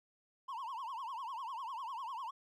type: tone with vibrato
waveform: triangle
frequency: 989 Hz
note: B5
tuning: 2 cents sharp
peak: -38 dBFS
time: 0.48-2.31 s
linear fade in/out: 10 ms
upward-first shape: triangle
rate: 10 Hz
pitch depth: 240 cents each way
effects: none

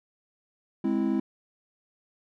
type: chord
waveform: triangle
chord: Ab augmented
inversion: none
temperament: equal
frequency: 207.7 / 261.6 / 329.6 Hz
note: Ab3 / C4 / E4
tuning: 0 / 0 / 0 cents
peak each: -26 dBFS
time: 0.84-1.2 s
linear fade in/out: 5 ms
effects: none

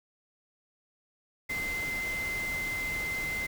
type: tone in noise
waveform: sine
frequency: 2070 Hz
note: C7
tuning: 19 cents flat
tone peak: -31 dBFS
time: 1.49-3.47 s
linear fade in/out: 10 ms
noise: pink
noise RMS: -40 dBFS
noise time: 1.49-3.47 s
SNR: +6 dB
effects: none

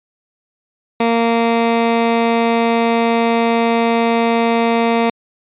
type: tone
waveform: 15% pulse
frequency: 231.2 Hz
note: A#3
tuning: 14 cents flat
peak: -6 dBFS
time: 1-5.1 s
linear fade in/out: 5 ms
effects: resampled to 8000 Hz

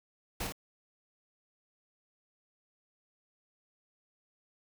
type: noise with echo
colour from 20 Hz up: pink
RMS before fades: -36 dBFS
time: 0.4-0.47 s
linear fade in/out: 5 ms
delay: 54 ms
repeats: 1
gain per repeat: -4 dB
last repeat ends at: 0.524 s
effects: none

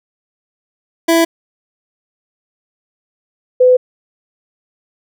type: tone pair in turn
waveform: 25% pulse / sine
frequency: 331.7 / 504.2 Hz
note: E4 / B4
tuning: +11 / +36 cents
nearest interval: perfect fifth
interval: 725 cents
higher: second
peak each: -5 dBFS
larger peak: neither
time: 1.08-1.25 / 3.6-3.77 s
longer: neither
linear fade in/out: 10 ms
effects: none

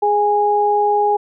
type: tone pair together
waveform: sine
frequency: 415.3 / 825.3 Hz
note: G#4 / G#5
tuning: 0 / -11 cents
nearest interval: octave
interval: 1189 cents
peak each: -17 / -14 dBFS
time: 0.02-1.17 s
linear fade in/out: 10 ms
effects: none

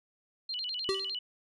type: tone with vibrato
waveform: sine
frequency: 3520 Hz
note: A7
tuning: in tune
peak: -33 dBFS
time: 0.49-1.19 s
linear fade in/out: 5 ms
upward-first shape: square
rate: 9.9 Hz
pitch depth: 300 cents each way
type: tone with exponential decay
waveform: square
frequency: 386.8 Hz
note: G4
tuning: 23 cents flat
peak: -26 dBFS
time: 0.89-1.16 s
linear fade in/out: 0 ms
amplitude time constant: 58 ms
effects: resampled to 24000 Hz

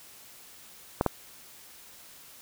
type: clicks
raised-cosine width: 1 ms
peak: -9 dBFS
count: 2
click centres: 1.011 / 1.063 s
effects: white hiss -51 dBFS RMS until 2.41 s

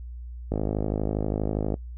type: click train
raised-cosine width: 2 ms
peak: -13 dBFS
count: 65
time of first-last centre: 0.52-1.741 s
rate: 52.4 Hz
effects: noise-tail reverb RT60 0.1 s tail -22 dB re dry + added 60 Hz sine -35 dBFS peak until 1.97 s

